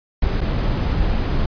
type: noise with dropouts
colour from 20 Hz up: brown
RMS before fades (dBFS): -19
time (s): 0.22-1.46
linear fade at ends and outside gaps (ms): 5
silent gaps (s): 0.408-0.413
effects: resampled to 11025 Hz